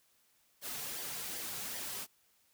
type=noise with flanger; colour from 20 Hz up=white; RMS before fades=-41 dBFS; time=0.61-2.07 s; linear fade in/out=50 ms; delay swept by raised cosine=0.73 to 3.43 ms; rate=2.6 Hz; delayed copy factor=-0.5; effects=white hiss -71 dBFS RMS until 2.53 s